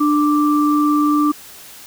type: tone pair together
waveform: sine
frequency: 297.1 / 1174.7 Hz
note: D4 / D6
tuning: +20 / 0 cents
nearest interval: 2 octaves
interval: 2380 cents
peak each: -13 / -18 dBFS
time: 0-1.32 s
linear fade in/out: 10 ms
effects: white hiss -39 dBFS RMS until 1.86 s